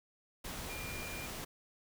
sine tone in noise, 2400 Hz, D7, 37 cents sharp, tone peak -45 dBFS, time 0.69-1.27 s, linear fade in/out 10 ms, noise pink, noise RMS -43 dBFS, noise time 0.44-1.45 s, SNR -5 dB, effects none

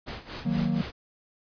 pink noise with tremolo, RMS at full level -36 dBFS, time 0.06-0.92 s, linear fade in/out 20 ms, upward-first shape sine, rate 4.2 Hz, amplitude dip 80%
triangle chord, D# minor, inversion none, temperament equal with one note detuned, 157.01 / 185 / 233.1 Hz, D#3 / F#3 / A#3, +16 / 0 / 0 cents, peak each -27 / -26 / -26 dBFS, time 0.45-0.82 s, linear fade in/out 10 ms
effects resampled to 11025 Hz

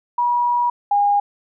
sine tone pair in turn, 965 / 814.3 Hz, B5 / G#5, -40 / -34 cents, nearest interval minor third, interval 294 cents, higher first, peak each -15 / -13 dBFS, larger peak second, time 0.18-0.7 / 0.91-1.2 s, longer first, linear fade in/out 5 ms, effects none

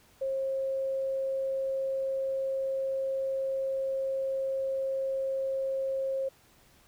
sine tone, 536 Hz, C5, 42 cents sharp, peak -28 dBFS, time 0.21-6.29 s, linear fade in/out 10 ms, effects pink hiss -61 dBFS RMS until 6.87 s

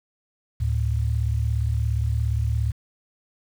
sine tone pair together, 73.42 / 110.61 Hz, D2 / A2, 0 / +10 cents, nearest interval perfect fifth, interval 710 cents, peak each -23 dBFS, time 0.6-2.72 s, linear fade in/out 10 ms, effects 8-bit

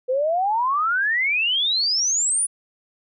sine exponential sweep, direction up, 493.9 to 9956 Hz, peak -18 dBFS, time 0.08-2.47 s, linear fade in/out 20 ms, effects none

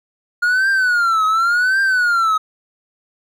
triangle tone with vibrato, 1422 Hz, F6, 31 cents sharp, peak -11 dBFS, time 0.42-2.38 s, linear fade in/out 10 ms, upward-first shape triangle, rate 0.9 Hz, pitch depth 200 cents each way, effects none

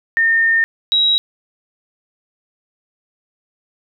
sine tone pair in turn, 1821 / 3849 Hz, A#6 / B7, -41 / -45 cents, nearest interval octave + minor second, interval 1296 cents, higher second, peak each -11 dBFS, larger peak neither, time 0.17-0.64 / 0.92-1.18 s, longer first, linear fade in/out 0 ms, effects none

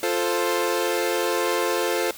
sawtooth chord, F major, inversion none, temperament equal, 349.2 / 440 / 523.3 Hz, F4 / A4 / C5, 0 / 0 / 0 cents, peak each -22 dBFS, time 0.03-2.11 s, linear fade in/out 2 ms, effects white hiss -41 dBFS RMS until 2.17 s

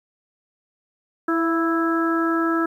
harmonic tone with a mistuned harmonic, 329.6 Hz, E4, in tune, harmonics 1 / 2 / 3 / 4 / 5, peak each -20 / -31 / -33 / -24 / -29 dBFS, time 1.28-2.66 s, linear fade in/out 5 ms, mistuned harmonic 2, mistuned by +29 cents, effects 9-bit

